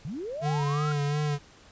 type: linear sweep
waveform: sine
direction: up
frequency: 121.2 to 1400 Hz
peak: -32 dBFS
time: 0.05-0.92 s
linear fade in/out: 0 ms
type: tone with vibrato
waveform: square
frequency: 146.83 Hz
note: D3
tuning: in tune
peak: -26 dBFS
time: 0.41-1.39 s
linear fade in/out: 50 ms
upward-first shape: sine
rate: 2.8 Hz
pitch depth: 42 cents each way
effects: pink hiss -54 dBFS RMS until 1.71 s + resampled to 16000 Hz